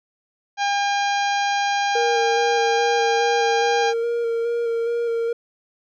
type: harmonic tone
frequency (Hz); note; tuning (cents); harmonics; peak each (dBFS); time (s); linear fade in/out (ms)
806; G5; +48; 1 / 2 / 3 / 4 / 5 / 6 / 7 / 8; -20 / -26 / -30 / -32 / -34 / -36 / -37 / -38; 0.57-3.94; 50
type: tone with vibrato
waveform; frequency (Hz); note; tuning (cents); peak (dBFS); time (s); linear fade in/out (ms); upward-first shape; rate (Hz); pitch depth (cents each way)
triangle; 466.2; A#4; 0; -18; 1.95-5.33; 5; square; 2.4; 16
effects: none